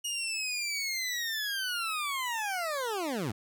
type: linear sweep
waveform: 20% pulse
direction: down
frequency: 2882 to 92.1 Hz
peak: -26 dBFS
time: 0.04-3.32 s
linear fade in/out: 10 ms
effects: none